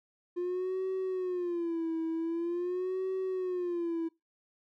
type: tone with vibrato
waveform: triangle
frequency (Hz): 350.5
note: F4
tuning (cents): +6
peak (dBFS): -27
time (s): 0.36-4.09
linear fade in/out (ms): 20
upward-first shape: sine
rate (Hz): 0.45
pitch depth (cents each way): 130
effects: noise-tail reverb RT60 0.2 s tail -23 dB re dry + tanh soft clip ceiling -26 dBFS